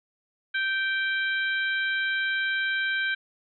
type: harmonic tone with a mistuned harmonic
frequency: 780 Hz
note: G5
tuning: 9 cents flat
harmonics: 2 / 3 / 4 / 5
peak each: -25 / -33 / -35 / -38 dBFS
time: 0.54-3.15 s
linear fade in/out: 10 ms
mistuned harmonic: 4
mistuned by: +22 cents
effects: none

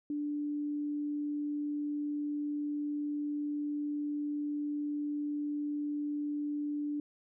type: tone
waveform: sine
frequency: 293.7 Hz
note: D4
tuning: in tune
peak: -32 dBFS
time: 0.1-7 s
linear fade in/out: 2 ms
effects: none

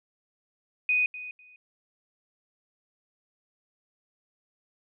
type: tone with echo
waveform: sine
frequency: 2489 Hz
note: D#7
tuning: in tune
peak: -21 dBFS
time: 0.89-1.06 s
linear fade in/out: 2 ms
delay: 250 ms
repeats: 2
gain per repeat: -15 dB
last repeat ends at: 1.56 s
effects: none

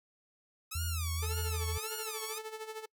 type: tone with vibrato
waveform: 5% pulse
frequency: 1258 Hz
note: D#6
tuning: 19 cents sharp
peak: -27 dBFS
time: 0.71-2.39 s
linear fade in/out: 10 ms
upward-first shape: sine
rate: 1.8 Hz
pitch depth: 230 cents each way
type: tone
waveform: sine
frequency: 82.41 Hz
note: E2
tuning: in tune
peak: -33 dBFS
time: 0.75-1.78 s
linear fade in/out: 5 ms
type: tone with tremolo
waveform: sawtooth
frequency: 437.8 Hz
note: A4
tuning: 9 cents flat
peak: -34 dBFS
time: 1.22-2.86 s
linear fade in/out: 10 ms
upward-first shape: sine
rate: 13 Hz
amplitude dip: 70%
effects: noise-tail reverb RT60 0.1 s tail -26 dB re dry

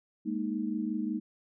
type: chord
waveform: sine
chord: Ab suspended second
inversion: none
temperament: equal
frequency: 207.7 / 233.1 / 311.1 Hz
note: Ab3 / Bb3 / Eb4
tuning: 0 / 0 / 0 cents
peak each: -34 dBFS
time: 0.25-1.2 s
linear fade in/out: 20 ms
effects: none

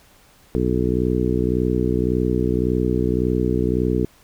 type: harmonic tone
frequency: 61.8 Hz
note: B1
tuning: 2 cents sharp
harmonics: 1 / 2 / 3 / 4 / 5 / 6 / 7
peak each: -25 / -25 / -25 / -25 / -25 / -25 / -25 dBFS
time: 0.55-4.05 s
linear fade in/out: 0 ms
effects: pink hiss -53 dBFS RMS until 4.23 s

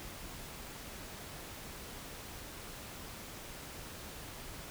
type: silence
effects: pink hiss -47 dBFS RMS until 4.7 s

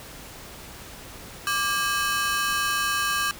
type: ring-modulated tone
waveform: sawtooth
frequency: 1396.9 Hz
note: F6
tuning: in tune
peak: -16 dBFS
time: 1.47-3.31 s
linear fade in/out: 0 ms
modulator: 222 Hz
effects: pink hiss -42 dBFS RMS until 3.39 s

